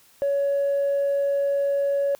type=tone with tanh clipping; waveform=triangle; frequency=561 Hz; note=C#5; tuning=21 cents sharp; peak=-20 dBFS; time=0.22-2.15 s; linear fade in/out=0 ms; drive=5 dB; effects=white hiss -56 dBFS RMS until 2.19 s